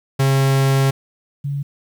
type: tone pair in turn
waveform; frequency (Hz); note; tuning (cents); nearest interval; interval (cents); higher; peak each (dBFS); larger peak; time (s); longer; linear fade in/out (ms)
45% pulse / sine; 135.5 / 141.39; C#3 / C#3; -39 / +35; minor second; 74; second; -13 / -20; first; 0.19-0.91 / 1.44-1.63; first; 10
effects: 9-bit